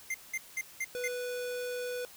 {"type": "tone bursts", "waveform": "square", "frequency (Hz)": 2093, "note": "C7", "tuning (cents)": 0, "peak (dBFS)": -32, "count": 5, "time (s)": [0.1, 1.08], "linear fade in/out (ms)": 5, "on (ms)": 44, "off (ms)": 190}
{"type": "tone", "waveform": "square", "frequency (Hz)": 493.4, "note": "B4", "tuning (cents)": -2, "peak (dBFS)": -35, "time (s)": [0.95, 2.05], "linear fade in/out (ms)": 0}
{"effects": ["white hiss -53 dBFS RMS until 2.16 s"]}